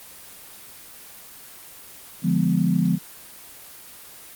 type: chord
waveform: sine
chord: D diminished seventh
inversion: none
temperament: equal with one note detuned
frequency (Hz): 146.83 / 174.61 / 207.7 / 250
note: D3 / F3 / Ab3 / Cb4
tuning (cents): 0 / 0 / 0 / +21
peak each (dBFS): -26 / -20 / -24 / -25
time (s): 2.22-2.99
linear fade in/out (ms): 50
effects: white hiss -43 dBFS RMS until 4.35 s + Opus 24 kbps